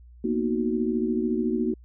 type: chord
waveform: sine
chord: B major seventh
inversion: third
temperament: equal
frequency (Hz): 233.1 / 246.9 / 311.1 / 370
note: A#3 / B3 / D#4 / F#4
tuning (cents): 0 / 0 / 0 / 0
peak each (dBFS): -26 / -31 / -29 / -28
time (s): 0.24-1.74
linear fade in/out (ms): 5
effects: added 60 Hz sine -46 dBFS peak until 1.84 s